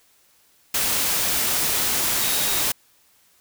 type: tone in noise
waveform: sine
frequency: 3773 Hz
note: A#7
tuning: 20 cents sharp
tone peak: -32 dBFS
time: 2.21-2.61 s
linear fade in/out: 5 ms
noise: white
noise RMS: -22 dBFS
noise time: 0.74-2.72 s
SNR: -13 dB
effects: white hiss -59 dBFS RMS until 3.4 s